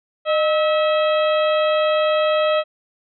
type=harmonic tone with a mistuned harmonic; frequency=647 Hz; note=E5; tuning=32 cents flat; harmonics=1 / 2 / 3 / 4 / 5 / 6; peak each=-16 / -23 / -31 / -29 / -29 / -36 dBFS; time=0.25-2.64 s; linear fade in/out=50 ms; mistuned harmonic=1; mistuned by=-91 cents; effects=none